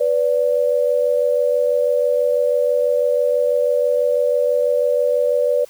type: tone pair together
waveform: sine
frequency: 493.9 / 580 Hz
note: B4 / D5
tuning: 0 / -22 cents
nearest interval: minor third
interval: 278 cents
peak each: -17 / -17 dBFS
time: 0-5.65 s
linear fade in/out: 10 ms
effects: white hiss -48 dBFS RMS until 5.69 s